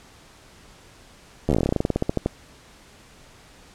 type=slowing click train; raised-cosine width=2 ms; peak=-7 dBFS; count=21; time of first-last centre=1.49-2.26 s; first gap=12 ms; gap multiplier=1.11; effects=pink hiss -50 dBFS RMS until 3.74 s + low-pass 9000 Hz 12 dB/octave